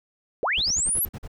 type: linear sweep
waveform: sine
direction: up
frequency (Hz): 351.9 to 12000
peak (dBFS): -21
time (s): 0.43-1.05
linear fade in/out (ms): 0
type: noise bursts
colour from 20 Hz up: brown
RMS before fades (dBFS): -35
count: 8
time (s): 0.57-1.278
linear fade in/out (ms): 10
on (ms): 50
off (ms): 44
effects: none